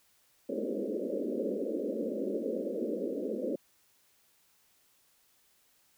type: band-pass noise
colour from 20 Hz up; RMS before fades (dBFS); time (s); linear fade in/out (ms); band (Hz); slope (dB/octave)
white; -34; 0.49-3.56; 5; 200 to 570; 96
effects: white hiss -68 dBFS RMS until 5.97 s